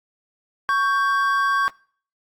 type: tone pair together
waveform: triangle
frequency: 1115 / 1576.8 Hz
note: C#6 / G6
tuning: +10 / +10 cents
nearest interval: tritone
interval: 600 cents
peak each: -17 / -20 dBFS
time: 0.69-1.68 s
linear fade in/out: 0 ms
effects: noise-tail reverb RT60 0.5 s tail -24 dB re dry + AAC 64 kbps